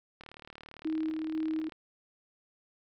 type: click train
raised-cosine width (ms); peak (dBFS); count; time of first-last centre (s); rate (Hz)
0.3; -31; 58; 0.21-1.722; 37.7
type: tone with tremolo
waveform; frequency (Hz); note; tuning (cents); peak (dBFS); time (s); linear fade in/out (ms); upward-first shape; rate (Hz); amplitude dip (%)
sine; 315.6; D#4; +25; -29; 0.85-1.69; 5; square; 2; 30
effects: none